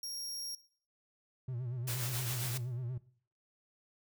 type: tone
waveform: sawtooth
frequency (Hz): 5588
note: F8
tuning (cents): 0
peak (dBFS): -36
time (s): 0.03-0.55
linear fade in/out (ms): 2
type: tone with vibrato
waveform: triangle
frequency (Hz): 123.47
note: B2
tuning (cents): 0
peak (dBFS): -34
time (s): 1.48-2.98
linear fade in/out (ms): 5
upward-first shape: sine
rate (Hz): 8.5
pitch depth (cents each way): 98
type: noise with tremolo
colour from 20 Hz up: white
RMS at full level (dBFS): -38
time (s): 1.87-2.58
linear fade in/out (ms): 10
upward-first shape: sine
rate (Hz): 7.4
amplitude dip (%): 35
effects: noise-tail reverb RT60 0.5 s tail -18 dB re dry